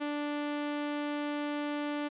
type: tone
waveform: sawtooth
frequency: 293.4 Hz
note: D4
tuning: 2 cents flat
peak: -28 dBFS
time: 0-2.09 s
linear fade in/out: 20 ms
effects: resampled to 8000 Hz